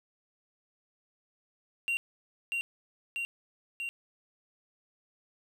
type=tone with echo; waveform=triangle; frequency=2760 Hz; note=F7; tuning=21 cents flat; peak=-26 dBFS; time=1.88-1.97 s; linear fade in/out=0 ms; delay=640 ms; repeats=3; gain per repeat=-2 dB; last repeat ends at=3.89 s; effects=none